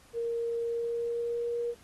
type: tone with pitch glide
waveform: sine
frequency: 466.2 to 473.8 Hz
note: A#4 to A#4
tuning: 0 to +28 cents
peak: -29 dBFS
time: 0.13-1.75 s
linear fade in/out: 50 ms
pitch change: +28 cents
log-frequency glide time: 0.63-1.58 s
effects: pink hiss -59 dBFS RMS until 1.83 s + AAC 32 kbps